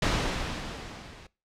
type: noise with level ramp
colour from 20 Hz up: pink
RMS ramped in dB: -24 to -48 dBFS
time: 0.02-1.27 s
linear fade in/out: 5 ms
effects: noise-tail reverb RT60 0.3 s tail -22 dB re dry + low-pass 5000 Hz 12 dB/octave